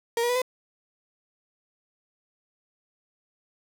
35% pulse tone with pitch steps, 466.2 / 479.6 / 493.4 / 507.5 Hz, A#4 / A#4 / B4 / B4, 0 / +49 / -2 / +47 cents, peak -21 dBFS, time 0.17-0.418 s, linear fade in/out 2 ms, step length 62 ms, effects none

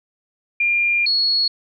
sine tone pair in turn, 2400 / 4346 Hz, D7 / C#8, +37 / -35 cents, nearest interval minor seventh, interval 1028 cents, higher second, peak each -15 dBFS, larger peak neither, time 0.6-1.06 / 1.06-1.48 s, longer first, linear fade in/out 5 ms, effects none

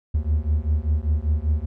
triangle beating tone pair, 73.42 / 78.52 Hz, D2 / D#2, 0 / +16 cents, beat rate 5.1 Hz, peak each -20 dBFS, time 0.14-1.66 s, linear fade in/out 10 ms, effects none

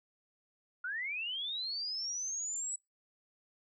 sine linear sweep, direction up, 1396.9 to 7902 Hz, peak -35 dBFS, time 0.84-2.76 s, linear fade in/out 5 ms, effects noise-tail reverb RT60 0.2 s tail -25 dB re dry

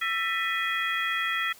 sine tone cluster, 1333 / 1793 / 1970 / 2489 / 3300 Hz, E6 / A6 / B6 / D#7 / G#7, +19 / +32 / -5 / 0 / -12 cents, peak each -31 / -34 / -29 / -34 / -34 dBFS, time 0.01-1.53 s, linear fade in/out 10 ms, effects white hiss -52 dBFS RMS until 1.59 s

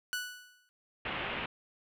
sawtooth tone with exponential decay, 1480 Hz, F#6, in tune, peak -27 dBFS, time 0.13-0.69 s, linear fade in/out 0 ms, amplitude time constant 120 ms
white low-pass noise, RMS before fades -37 dBFS, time 1.05-1.46 s, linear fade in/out 5 ms, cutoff 3100 Hz, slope 48 dB/octave
effects none

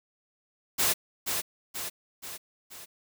white noise with echo, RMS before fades -25 dBFS, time 0.78-0.94 s, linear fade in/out 20 ms, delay 480 ms, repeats 4, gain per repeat -5 dB, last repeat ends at 2.86 s, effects none

